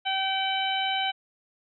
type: harmonic tone with a mistuned harmonic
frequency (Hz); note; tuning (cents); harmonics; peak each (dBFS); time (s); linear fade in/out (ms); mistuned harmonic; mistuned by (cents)
771; G5; -29; 1 / 2 / 3 / 4 / 5; -28 / -34 / -33 / -29 / -37; 0.05-1.12; 20; 4; -24
effects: none